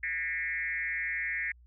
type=tone with frequency modulation; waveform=sine; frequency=1975.5 Hz; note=B6; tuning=in tune; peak=-30 dBFS; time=0.03-1.52 s; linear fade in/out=5 ms; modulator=165 Hz; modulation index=1.6; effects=added 60 Hz sine -54 dBFS peak until 1.66 s